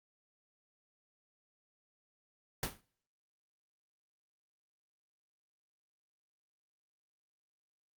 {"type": "noise with exponential decay", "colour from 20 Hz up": "pink", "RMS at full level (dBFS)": -31, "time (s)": [2.63, 2.81], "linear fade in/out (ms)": 2, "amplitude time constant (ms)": 37, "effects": ["noise-tail reverb RT60 0.6 s tail -25 dB re dry", "Opus 48 kbps"]}